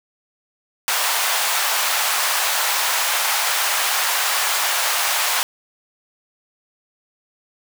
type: high-pass noise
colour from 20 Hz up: pink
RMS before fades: -20 dBFS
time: 0.88-5.43 s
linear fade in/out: 0 ms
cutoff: 760 Hz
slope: 24 dB/octave
effects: none